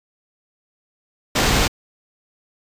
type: noise with sample-and-hold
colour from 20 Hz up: pink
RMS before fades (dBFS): -17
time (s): 1.35-1.68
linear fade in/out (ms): 10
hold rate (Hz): 11025
effects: resampled to 32000 Hz